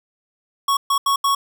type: tone bursts at uneven times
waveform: square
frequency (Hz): 1108.7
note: C#6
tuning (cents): 0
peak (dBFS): -16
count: 4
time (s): 0.68-0.77 / 0.9-0.98 / 1.06-1.16 / 1.24-1.35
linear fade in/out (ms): 5
effects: none